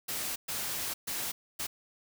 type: noise bursts at uneven times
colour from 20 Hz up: white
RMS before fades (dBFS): -35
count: 4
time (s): 0.08-0.36 / 0.48-0.94 / 1.07-1.32 / 1.59-1.67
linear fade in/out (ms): 10
effects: none